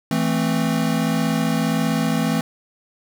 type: chord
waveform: square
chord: A minor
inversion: second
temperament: equal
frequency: 164.81 / 220 / 261.6 Hz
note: E3 / A3 / C4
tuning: 0 / 0 / 0 cents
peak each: -23 / -23 / -24 dBFS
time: 0.11-2.41 s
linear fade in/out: 2 ms
effects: none